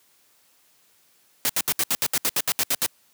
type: noise bursts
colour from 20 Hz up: white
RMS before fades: -22 dBFS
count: 13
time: 1.45-2.862 s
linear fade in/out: 0 ms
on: 44 ms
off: 70 ms
effects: white hiss -61 dBFS RMS until 3.13 s + high-pass 100 Hz 12 dB/octave